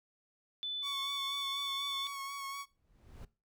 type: tone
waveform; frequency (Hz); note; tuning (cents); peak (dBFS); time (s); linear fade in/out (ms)
sine; 3500; A7; -10; -35; 0.63-2.07; 0
type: tone with vibrato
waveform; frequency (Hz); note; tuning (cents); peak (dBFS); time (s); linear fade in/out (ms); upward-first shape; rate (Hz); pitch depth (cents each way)
sawtooth; 1108.7; C#6; 0; -36; 0.82-2.66; 50; sine; 4.1; 25
type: noise with exponential growth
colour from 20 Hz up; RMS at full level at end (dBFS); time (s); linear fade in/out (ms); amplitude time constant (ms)
brown; -45; 2.65-3.25; 5; 130
effects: noise-tail reverb RT60 0.3 s tail -19 dB re dry